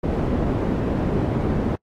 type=low-pass noise; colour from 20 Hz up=white; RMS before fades=-22 dBFS; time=0.03-1.76 s; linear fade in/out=10 ms; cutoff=340 Hz; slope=12 dB/octave; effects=noise-tail reverb RT60 0.1 s tail -25 dB re dry + AAC 48 kbps